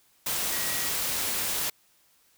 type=tone in noise; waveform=sine; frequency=1912 Hz; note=A#6; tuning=43 cents sharp; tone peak=-38 dBFS; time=0.52-0.89 s; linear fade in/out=5 ms; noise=white; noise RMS=-29 dBFS; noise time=0.26-1.7 s; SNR=-12 dB; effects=white hiss -64 dBFS RMS until 2.37 s